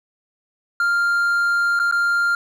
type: tone with dropouts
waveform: triangle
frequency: 1396.9 Hz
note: F6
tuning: in tune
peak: -14 dBFS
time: 0.8-2.35 s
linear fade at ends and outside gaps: 2 ms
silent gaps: 1.792-1.798 / 1.913-1.923 s
effects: none